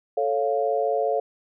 sine chord, A augmented, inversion none, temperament equal, 440 / 554.4 / 698.5 Hz, A4 / C#5 / E#5, 0 / 0 / 0 cents, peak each -25 dBFS, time 0.17-1.2 s, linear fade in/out 5 ms, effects none

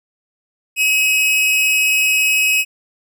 45% pulse tone pair together, 2547 / 2878 Hz, D#7 / F#7, +40 / -49 cents, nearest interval major second, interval 211 cents, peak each -13 / -23 dBFS, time 0.76-2.65 s, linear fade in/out 50 ms, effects none

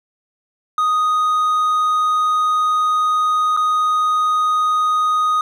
triangle tone with dropouts, 1244.5 Hz, D#6, in tune, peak -12 dBFS, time 0.78-5.41 s, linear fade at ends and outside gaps 2 ms, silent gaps 3.566-3.572 s, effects none

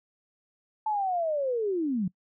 sine linear sweep, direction down, 880 to 170.9 Hz, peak -25 dBFS, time 0.86-2.08 s, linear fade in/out 5 ms, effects noise-tail reverb RT60 0.1 s tail -24 dB re dry

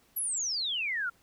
sine exponential sweep, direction down, 12000 to 1355 Hz, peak -29 dBFS, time 0.16-1.1 s, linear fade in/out 10 ms, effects pink hiss -65 dBFS RMS until 1.22 s

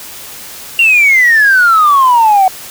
sine exponential sweep, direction down, 2794 to 740 Hz, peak -3 dBFS, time 0.79-2.48 s, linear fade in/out 2 ms, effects tanh soft clip ceiling -1 dBFS + white hiss -29 dBFS RMS until 2.7 s

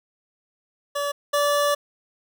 25% pulse tone pair in turn, 573 / 579 Hz, D5 / D5, -43 / -25 cents, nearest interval unison, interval 18 cents, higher second, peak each -20 / -15 dBFS, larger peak second, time 0.95-1.12 / 1.33-1.75 s, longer second, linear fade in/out 10 ms, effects none

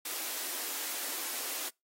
white high-pass noise, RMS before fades -37 dBFS, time 0.05-1.69 s, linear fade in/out 5 ms, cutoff 250 Hz, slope 96 dB/octave, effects noise-tail reverb RT60 0.2 s tail -25 dB re dry + AAC 48 kbps

